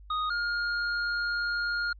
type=tone pair in turn; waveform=square; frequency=1244.5 / 1418.3 Hz; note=D#6 / F6; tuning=0 / +26 cents; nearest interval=major second; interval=226 cents; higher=second; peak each=-28 dBFS; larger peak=neither; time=0.1-0.3 / 0.3-1.93 s; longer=second; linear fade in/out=5 ms; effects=added 50 Hz sine -47 dBFS peak until 1.99 s + resampled to 11025 Hz